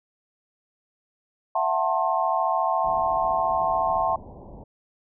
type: chord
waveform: sine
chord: F# half-diminished seventh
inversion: third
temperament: just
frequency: 666 / 740 / 888 / 1065.6 Hz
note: E5 / F#5 / A5 / C6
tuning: +18 / 0 / +16 / +31 cents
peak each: -26 dBFS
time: 1.55-4.16 s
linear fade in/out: 5 ms
type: low-pass noise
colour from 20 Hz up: pink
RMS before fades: -42 dBFS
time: 2.84-4.64 s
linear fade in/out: 5 ms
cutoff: 980 Hz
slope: 96 dB/octave
effects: none